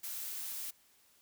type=noise; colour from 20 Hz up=blue; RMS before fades=-41 dBFS; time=0.03-0.71 s; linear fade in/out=10 ms; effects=white hiss -67 dBFS RMS until 1.21 s